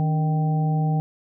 harmonic tone with a mistuned harmonic, 155.56 Hz, D#3, in tune, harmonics 1 / 2 / 3 / 4 / 5, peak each -19 / -34 / -37 / -40 / -30 dBFS, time 0-1 s, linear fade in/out 0 ms, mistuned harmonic 2, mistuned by -130 cents, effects none

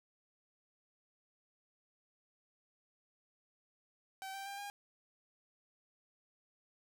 sawtooth tone with pitch steps, 770 / 783 / 796.2 / 809.7 Hz, G5 / G5 / G5 / G#5, -31 / -2 / +27 / -44 cents, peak -39 dBFS, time 4.22-4.7 s, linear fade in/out 0 ms, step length 120 ms, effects none

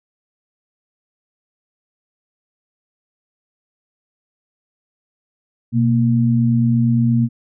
sine tone pair together, 123.47 / 232.1 Hz, B2 / A#3, 0 / -7 cents, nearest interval major seventh, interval 1093 cents, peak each -15 dBFS, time 5.72-7.29 s, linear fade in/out 50 ms, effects none

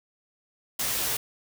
white noise with comb filter, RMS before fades -28 dBFS, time 0.79-1.17 s, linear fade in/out 5 ms, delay 13 ms, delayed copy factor -0.75, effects none

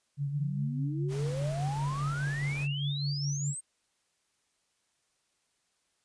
sine tone with tremolo, 142.3 Hz, C#3, 46 cents sharp, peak -28 dBFS, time 0.17-3.55 s, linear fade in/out 50 ms, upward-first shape sine, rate 4.9 Hz, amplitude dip 40%
sine exponential sweep, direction up, 136.4 to 8600 Hz, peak -36 dBFS, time 0.27-3.61 s, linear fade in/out 20 ms
pink noise, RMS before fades -45 dBFS, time 1.08-2.68 s, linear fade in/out 50 ms
effects white hiss -75 dBFS RMS until 6.04 s + resampled to 22050 Hz

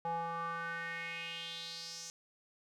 square tone with band-pass filter sweep, 167.4 Hz, E3, 27 cents sharp, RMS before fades -41 dBFS, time 0.05-2.1 s, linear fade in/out 0 ms, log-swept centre 780 to 6300 Hz, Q 4.4, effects none

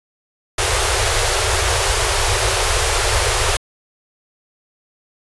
pink band-stop noise, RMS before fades -17 dBFS, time 0.58-3.57 s, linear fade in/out 5 ms, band 110 to 360 Hz, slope 96 dB/octave, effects resampled to 24000 Hz

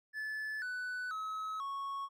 triangle tone with pitch steps, 1734 / 1492.2 / 1284.1 / 1105 Hz, A6 / F#6 / E6 / C#6, -26 / +14 / -46 / -6 cents, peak -35 dBFS, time 0.13-2.09 s, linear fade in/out 50 ms, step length 490 ms, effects none

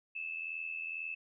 sine tone with amplitude modulation, 2618 Hz, E7, 13 cents flat, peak -34 dBFS, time 0.15-1.15 s, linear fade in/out 10 ms, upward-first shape sine, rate 82.1 Hz, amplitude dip 70%, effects none

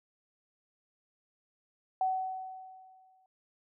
sine tone with exponential decay, 753 Hz, F#5, 30 cents sharp, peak -25 dBFS, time 2.01-3.26 s, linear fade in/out 2 ms, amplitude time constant 270 ms, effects none

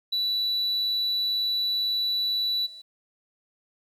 sine tone with level steps, 3951 Hz, B7, in tune, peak -21 / -41 dBFS, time 0.12-2.82 s, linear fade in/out 10 ms, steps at 2.65 s, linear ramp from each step 20 ms, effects tanh soft clip ceiling -22 dBFS + 10-bit

